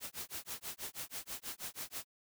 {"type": "noise with tremolo", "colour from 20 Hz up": "white", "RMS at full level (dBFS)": -41, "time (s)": [0, 2.05], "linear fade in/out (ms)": 50, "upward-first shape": "sine", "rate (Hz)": 6.2, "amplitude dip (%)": 100, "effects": []}